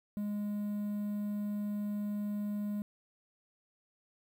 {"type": "tone with quantisation", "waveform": "triangle", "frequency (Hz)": 206.8, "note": "G#3", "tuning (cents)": -7, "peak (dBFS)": -31, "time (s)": [0.17, 2.82], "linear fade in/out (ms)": 0, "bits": 10, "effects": []}